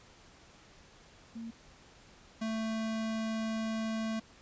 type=tone pair in turn; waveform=sine / square; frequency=228.4 / 221.8 Hz; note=A#3 / A3; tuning=-35 / +14 cents; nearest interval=minor second; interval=51 cents; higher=first; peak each=-39 / -33 dBFS; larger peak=second; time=1.35-1.51 / 2.41-4.2 s; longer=second; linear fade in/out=10 ms; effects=pink hiss -58 dBFS RMS until 4.41 s + resampled to 16000 Hz